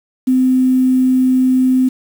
sine tone with quantisation, 257.1 Hz, C4, 30 cents flat, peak -9 dBFS, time 0.27-1.89 s, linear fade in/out 10 ms, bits 6, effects none

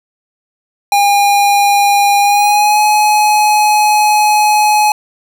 square tone with pitch glide, 810 to 844.4 Hz, G#5 to G#5, -43 to +29 cents, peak -8 dBFS, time 0.92-4.92 s, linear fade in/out 2 ms, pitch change +72 cents, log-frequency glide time 2.2-2.8 s, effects none

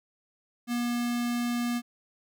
square tone with notch filter, 239.9 Hz, A#3, 50 cents sharp, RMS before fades -29 dBFS, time 0.67-1.82 s, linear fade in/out 50 ms, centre 550 Hz, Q 1.1, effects none

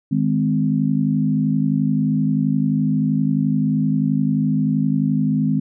sine chord, Ab major, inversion second, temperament equal with one note detuned, 155.56 / 207.7 / 258.6 Hz, Eb3 / Ab3 / C4, 0 / 0 / -20 cents, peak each -20 dBFS, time 0.11-5.6 s, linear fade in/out 10 ms, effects none

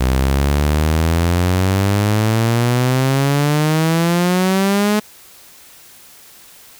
sawtooth exponential sweep, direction up, 63 to 213 Hz, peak -9 dBFS, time 0-5 s, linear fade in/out 10 ms, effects white hiss -43 dBFS RMS until 6.79 s

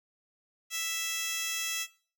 15% pulse tone with high-pass filter, 659.3 Hz, E5, in tune, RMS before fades -34 dBFS, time 0.7-1.87 s, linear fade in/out 50 ms, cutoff 3600 Hz, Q 1.2, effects noise-tail reverb RT60 0.4 s tail -17 dB re dry

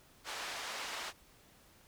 pink band-pass noise, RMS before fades -42 dBFS, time 0.24-1.13 s, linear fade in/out 50 ms, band 760 to 6100 Hz, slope 12 dB/octave, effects pink hiss -63 dBFS RMS until 1.87 s

